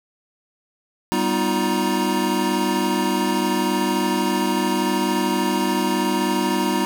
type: tone cluster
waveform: square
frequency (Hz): 195.8 / 247.4 / 310.9 / 351.7 / 946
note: G3 / B3 / D#4 / F4 / A#5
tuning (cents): -2 / +3 / -1 / +12 / +25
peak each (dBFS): -26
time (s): 1.12-6.85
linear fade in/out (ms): 0
effects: none